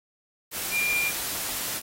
sine tone in noise, 2393 Hz, D7, 32 cents sharp, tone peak -23 dBFS, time 0.71-1.12 s, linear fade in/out 50 ms, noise white, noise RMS -31 dBFS, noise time 0.51-1.82 s, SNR +5 dB, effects AAC 48 kbps

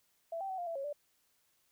sine tone with pitch steps, 666 / 777 / 756 / 701 / 667 / 549 / 585 Hz, E5 / G5 / F#5 / F5 / E5 / C#5 / D5, +18 / -16 / +37 / +6 / +20 / -17 / -7 cents, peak -36 dBFS, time 0.32-0.929 s, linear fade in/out 5 ms, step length 87 ms, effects white hiss -74 dBFS RMS until 1.71 s

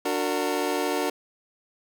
25% pulse chord, D augmented, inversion none, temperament just, 293.7 / 367.1 / 458.9 Hz, D4 / F#4 / A#4, 0 / -14 / -27 cents, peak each -25 dBFS, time 0.05-1.1 s, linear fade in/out 5 ms, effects none

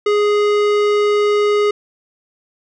sine tone with tanh clipping, 415.3 Hz, G#4, in tune, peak -14 dBFS, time 0.06-1.71 s, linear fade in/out 5 ms, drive 18 dB, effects none

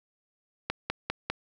click train, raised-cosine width 0.3 ms, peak -12 dBFS, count 4, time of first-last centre 0.7-1.3 s, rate 5 Hz, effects none

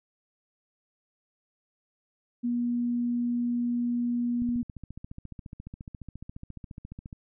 sine tone, 240.4 Hz, B3, 46 cents flat, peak -25 dBFS, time 2.43-4.63 s, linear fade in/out 20 ms
click train, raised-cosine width 5 ms, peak -28 dBFS, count 40, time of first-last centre 4.42-7.128 s, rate 14.4 Hz
effects none

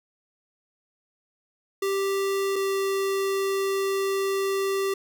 square tone pair in turn, 392 / 390.4 Hz, G4 / G4, 0 / -7 cents, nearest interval unison, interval 7 cents, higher first, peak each -24 dBFS, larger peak neither, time 1.82-2.56 / 2.56-4.94 s, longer second, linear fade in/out 5 ms, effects none

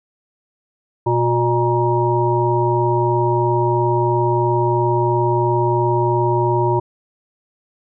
harmonic tone with a mistuned harmonic, 120 Hz, B2, 49 cents flat, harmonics 1 / 3 / 5 / 7 / 8, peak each -19 / -18 / -26 / -28 / -19 dBFS, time 1.06-6.8 s, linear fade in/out 10 ms, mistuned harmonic 8, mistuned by -31 cents, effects none

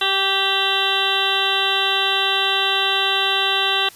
harmonic tone with a mistuned harmonic, 390 Hz, G4, 9 cents flat, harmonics 1 / 2 / 3 / 4 / 5 / 7 / 8 / 9 / 10, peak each -28 / -26 / -26 / -26 / -29 / -24 / -24 / -24 / -24 dBFS, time 0.01-3.89 s, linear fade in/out 5 ms, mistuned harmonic 3, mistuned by -16 cents, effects white hiss -44 dBFS RMS until 3.95 s + resampled to 32000 Hz

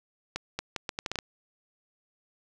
accelerating click train, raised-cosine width 0.2 ms, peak -14 dBFS, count 9, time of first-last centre 0.36-1.188 s, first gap 230 ms, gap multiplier 0.75, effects none

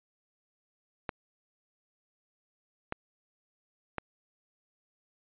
clicks, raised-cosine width 0.5 ms, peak -17 dBFS, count 3, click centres 1.092 / 2.924 / 3.983 s, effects resampled to 8000 Hz

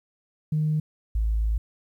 sine tone pair in turn, 153.8 / 54.38 Hz, D#3 / A1, -20 / -20 cents, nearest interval octave + tritone, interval 1800 cents, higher first, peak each -20 dBFS, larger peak neither, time 0.52-0.8 / 1.15-1.58 s, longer second, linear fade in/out 5 ms, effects tanh soft clip ceiling -16 dBFS + 10-bit

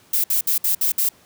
violet noise bursts, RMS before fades -19 dBFS, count 6, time 0.13-1.09 s, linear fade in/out 5 ms, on 110 ms, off 60 ms, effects pink hiss -53 dBFS RMS until 1.25 s + high-pass 100 Hz 12 dB/octave

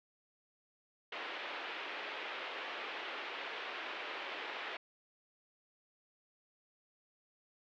white band-pass noise, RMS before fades -43 dBFS, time 1.12-4.77 s, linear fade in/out 5 ms, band 340 to 3100 Hz, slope 24 dB/octave, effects low-pass 5000 Hz 12 dB/octave

